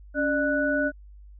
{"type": "tone cluster", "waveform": "sine", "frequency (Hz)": [280.8, 599, 1479], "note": ["C#4", "D5", "F#6"], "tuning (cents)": [22, 34, -1], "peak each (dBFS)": -26, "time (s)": [0.14, 0.92], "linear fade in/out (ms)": 50, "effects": ["added 50 Hz sine -44 dBFS peak until 1.39 s"]}